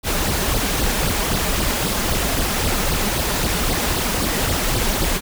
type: noise with flanger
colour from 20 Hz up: pink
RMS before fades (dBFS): -20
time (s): 0.03-5.21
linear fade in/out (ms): 50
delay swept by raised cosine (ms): 0.21 to 5.01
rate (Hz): 3.8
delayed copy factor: +0.7
effects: none